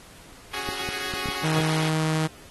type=chord; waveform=5% pulse; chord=C# suspended fourth; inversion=none; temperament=equal; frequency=277.2 / 370 / 415.3 Hz; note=C#4 / F#4 / G#4; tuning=0 / 0 / 0 cents; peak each=-27 / -23 / -23 dBFS; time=0.53-1.9 s; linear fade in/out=10 ms
type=clicks; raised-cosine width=3 ms; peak=-20 dBFS; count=5; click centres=0.689 / 0.889 / 1.138 / 1.258 / 1.288 s
type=tone; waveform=sawtooth; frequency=157.5 Hz; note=D#3; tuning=21 cents sharp; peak=-18 dBFS; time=1.43-2.28 s; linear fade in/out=20 ms
effects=pink hiss -49 dBFS RMS until 2.5 s + AAC 32 kbps